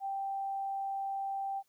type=tone; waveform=sine; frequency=784 Hz; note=G5; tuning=in tune; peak=-33 dBFS; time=0-1.63 s; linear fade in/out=50 ms; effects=white hiss -75 dBFS RMS until 1.68 s